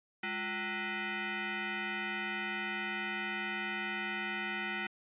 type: tone with frequency modulation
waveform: sine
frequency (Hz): 207.7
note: G#3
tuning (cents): 0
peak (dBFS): -34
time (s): 0.23-4.87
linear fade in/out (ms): 5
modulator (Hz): 560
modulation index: 4.6
effects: resampled to 8000 Hz